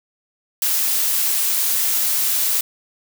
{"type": "noise", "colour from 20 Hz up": "blue", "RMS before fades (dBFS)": -19, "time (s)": [0.62, 2.61], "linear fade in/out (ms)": 2, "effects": []}